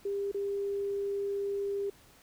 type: tone with dropouts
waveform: sine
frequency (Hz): 400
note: G4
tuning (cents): +35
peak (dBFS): -30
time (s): 0.05-1.9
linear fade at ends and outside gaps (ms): 5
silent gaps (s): 0.316-0.344
effects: pink hiss -59 dBFS RMS until 2.22 s